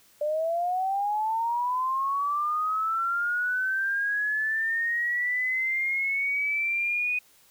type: linear sweep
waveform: sine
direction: up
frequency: 587.3 to 2489 Hz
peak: -24 dBFS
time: 0.21-7.19 s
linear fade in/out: 5 ms
effects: white hiss -59 dBFS RMS until 7.5 s